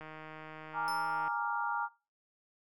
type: click train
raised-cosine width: 0.5 ms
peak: -32 dBFS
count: 199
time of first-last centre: 0.01-1.279 s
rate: 156 Hz
type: chord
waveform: sine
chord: Bb dominant seventh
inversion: third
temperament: equal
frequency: 830.6 / 932.3 / 1174.7 / 1396.9 Hz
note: Ab5 / Bb5 / D6 / F6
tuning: 0 / 0 / 0 / 0 cents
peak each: -38 / -35 / -40 / -37 dBFS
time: 0.73-1.89 s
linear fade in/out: 50 ms
type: tone with exponential decay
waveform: sawtooth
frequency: 5274 Hz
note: E8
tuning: in tune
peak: -37 dBFS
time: 0.88-1.39 s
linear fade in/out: 0 ms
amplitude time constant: 110 ms
effects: noise-tail reverb RT60 0.3 s tail -20 dB re dry